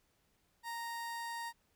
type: tone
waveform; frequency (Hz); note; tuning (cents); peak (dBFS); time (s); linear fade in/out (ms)
30% pulse; 931; A#5; -2; -37; 0.63-1.53; 50
effects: pink hiss -75 dBFS RMS until 1.75 s